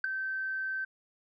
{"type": "tone with ADSR envelope", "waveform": "sine", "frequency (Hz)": 1548, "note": "G6", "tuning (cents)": -22, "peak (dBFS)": -20, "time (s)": [0.04, 0.85], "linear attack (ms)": 4, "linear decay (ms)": 5, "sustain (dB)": -11, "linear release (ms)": 9, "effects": ["tanh soft clip ceiling -22 dBFS"]}